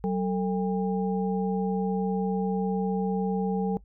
sine tone cluster, 189 / 447.3 / 804 Hz, F#3 / A4 / G5, +37 / +28 / +44 cents, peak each -26 / -29 / -34 dBFS, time 0.04-3.77 s, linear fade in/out 0 ms, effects noise-tail reverb RT60 0.1 s tail -21 dB re dry + added 50 Hz sine -49 dBFS peak until 3.84 s

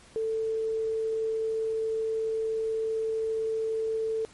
sine tone, 443.8 Hz, A4, 15 cents sharp, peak -26 dBFS, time 0.16-4.25 s, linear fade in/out 0 ms, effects pink hiss -54 dBFS RMS until 4.33 s + MP3 48 kbps

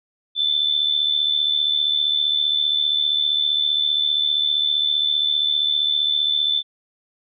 sine tone with amplitude modulation, 3520 Hz, A7, in tune, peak -14 dBFS, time 0.35-6.63 s, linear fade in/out 50 ms, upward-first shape sine, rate 75.2 Hz, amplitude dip 65%, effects none

